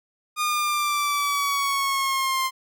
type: linear sweep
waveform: sawtooth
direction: down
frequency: 1223 to 1046.5 Hz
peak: -18 dBFS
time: 0.36-2.51 s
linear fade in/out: 50 ms
effects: none